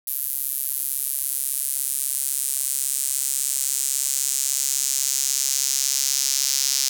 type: tone with high-pass filter sweep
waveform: sawtooth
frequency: 136.3 Hz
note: C#3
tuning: 29 cents flat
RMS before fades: -24 dBFS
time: 0.07-6.89 s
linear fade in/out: 5 ms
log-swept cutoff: 12000 to 5600 Hz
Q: 2.2
effects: none